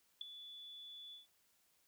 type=tone with ADSR envelope; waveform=sine; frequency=3450 Hz; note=A7; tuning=35 cents flat; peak=-36 dBFS; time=0.21-1.27 s; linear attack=4 ms; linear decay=6 ms; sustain=-14 dB; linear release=140 ms; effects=white hiss -75 dBFS RMS until 1.87 s